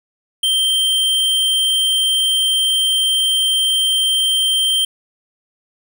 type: tone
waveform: square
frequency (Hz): 3141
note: G7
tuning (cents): +3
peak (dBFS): -14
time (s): 0.43-4.85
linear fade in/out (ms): 5
effects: none